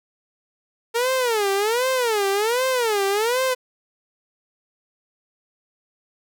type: tone with vibrato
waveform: sawtooth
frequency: 452.7 Hz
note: A4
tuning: 49 cents sharp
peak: -15 dBFS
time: 0.94-3.55 s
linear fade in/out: 20 ms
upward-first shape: sine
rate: 1.3 Hz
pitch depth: 250 cents each way
effects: none